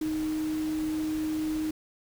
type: tone in noise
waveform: sine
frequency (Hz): 311.1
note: D#4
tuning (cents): 0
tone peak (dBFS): -27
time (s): 0.01-1.71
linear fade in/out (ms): 5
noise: pink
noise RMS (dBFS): -43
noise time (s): 0.01-1.71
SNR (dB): +13
effects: none